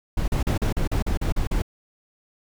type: noise bursts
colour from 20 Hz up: brown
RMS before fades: -22 dBFS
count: 10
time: 0.17-1.621 s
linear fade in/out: 5 ms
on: 110 ms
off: 39 ms
effects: none